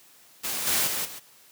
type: noise with level steps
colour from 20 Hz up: white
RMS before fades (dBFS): -30 / -24 / -29 / -40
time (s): 0.43-1.2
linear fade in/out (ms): 20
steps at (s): 0.66 / 0.86 / 1.04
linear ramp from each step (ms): 20
effects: white hiss -55 dBFS RMS until 1.51 s + high-pass 100 Hz 12 dB/octave